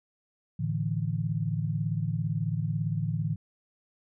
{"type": "chord", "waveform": "sine", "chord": "A suspended fourth", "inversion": "none", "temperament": "equal", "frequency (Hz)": [110, 146.83, 164.81], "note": ["A2", "D3", "E3"], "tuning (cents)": [0, 0, 0], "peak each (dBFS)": -31, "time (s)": [0.59, 3.36], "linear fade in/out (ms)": 10, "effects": []}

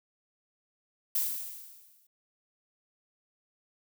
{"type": "noise with exponential decay", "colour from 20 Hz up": "violet", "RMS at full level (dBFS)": -27, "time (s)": [1.15, 2.07], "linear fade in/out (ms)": 5, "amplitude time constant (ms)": 200, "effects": []}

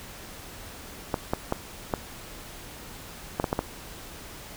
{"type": "clicks", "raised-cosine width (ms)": 1, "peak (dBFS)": -10, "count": 8, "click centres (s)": [1.142, 1.335, 1.524, 1.938, 3.399, 3.442, 3.529, 3.591], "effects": ["pink hiss -43 dBFS RMS until 4.56 s"]}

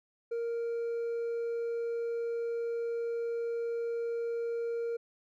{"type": "tone with hard clipping", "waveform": "sine", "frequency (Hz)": 466.2, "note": "A#4", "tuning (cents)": 0, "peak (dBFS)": -32, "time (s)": [0.31, 4.97], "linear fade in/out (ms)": 10, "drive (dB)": 2, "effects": []}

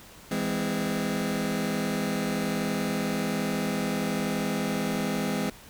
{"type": "chord", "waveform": "sawtooth", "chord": "E augmented", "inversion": "none", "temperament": "just", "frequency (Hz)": [164.81, 206, 257.5], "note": ["E3", "G#3", "B#3"], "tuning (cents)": [0, -14, -28], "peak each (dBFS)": [-29, -25, -27], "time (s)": [0.31, 5.5], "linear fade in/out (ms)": 5, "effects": ["pink hiss -49 dBFS RMS until 5.69 s"]}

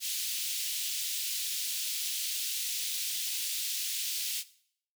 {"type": "high-pass noise", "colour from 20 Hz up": "pink", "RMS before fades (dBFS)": -34, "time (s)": [0, 4.44], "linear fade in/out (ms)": 50, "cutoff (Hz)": 3000, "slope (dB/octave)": 24, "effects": ["noise-tail reverb RT60 0.6 s tail -17 dB re dry"]}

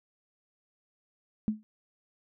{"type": "tone with exponential decay", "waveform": "sine", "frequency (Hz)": 214.7, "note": "A3", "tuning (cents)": -42, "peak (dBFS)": -21, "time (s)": [1.48, 1.63], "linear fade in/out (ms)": 0, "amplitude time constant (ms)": 32, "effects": []}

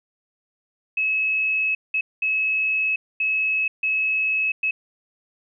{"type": "tone bursts at uneven times", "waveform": "sine", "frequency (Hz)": 2579, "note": "E7", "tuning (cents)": -39, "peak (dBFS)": -19, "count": 6, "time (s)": [[0.97, 1.75], [1.94, 2.01], [2.22, 2.96], [3.2, 3.68], [3.83, 4.52], [4.63, 4.71]], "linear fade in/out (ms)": 5, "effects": []}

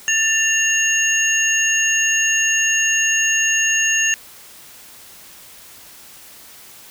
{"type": "tone cluster", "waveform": "sine", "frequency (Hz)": [1781, 2776, 6550], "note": ["A6", "F7", "G#8"], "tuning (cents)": [21, -11, -25], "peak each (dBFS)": -19, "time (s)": [0.08, 4.14], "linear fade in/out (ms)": 0, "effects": ["white hiss -42 dBFS RMS until 6.9 s"]}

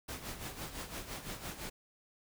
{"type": "noise with tremolo", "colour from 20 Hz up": "pink", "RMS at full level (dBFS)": -41, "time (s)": [0.08, 1.7], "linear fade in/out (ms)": 10, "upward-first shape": "sine", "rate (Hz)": 5.9, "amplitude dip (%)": 65, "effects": []}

